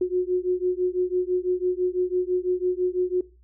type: beating tone pair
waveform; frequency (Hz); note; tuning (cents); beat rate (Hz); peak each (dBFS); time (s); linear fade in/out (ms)
sine; 360.5 / 366.5; F#4 / F#4; -45 / -16; 6; -24; 0.01-3.21; 5
effects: noise-tail reverb RT60 0.3 s tail -19 dB re dry + added 60 Hz sine -52 dBFS peak until 3.43 s